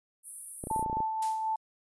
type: high-pass noise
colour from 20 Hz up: white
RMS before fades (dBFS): -37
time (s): 0.23-0.85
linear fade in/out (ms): 50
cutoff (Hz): 8900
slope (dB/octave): 96
type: clicks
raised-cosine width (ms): 2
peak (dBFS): -24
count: 11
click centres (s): 0.639 / 0.671 / 0.712 / 0.762 / 0.794 / 0.827 / 0.862 / 0.898 / 0.929 / 0.97 / 1.004
type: tone with tremolo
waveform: sine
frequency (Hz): 880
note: A5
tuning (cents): 0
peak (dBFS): -27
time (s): 0.7-1.56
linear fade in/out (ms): 5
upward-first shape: sine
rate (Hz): 4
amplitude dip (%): 35
type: noise with exponential decay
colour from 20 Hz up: blue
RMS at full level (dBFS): -36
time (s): 1.22-1.57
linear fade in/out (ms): 5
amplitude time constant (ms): 76
effects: resampled to 24000 Hz